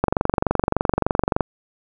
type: click train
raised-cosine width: 1 ms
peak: -3 dBFS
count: 33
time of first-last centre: 0.04-1.408 s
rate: 23.4 Hz
effects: none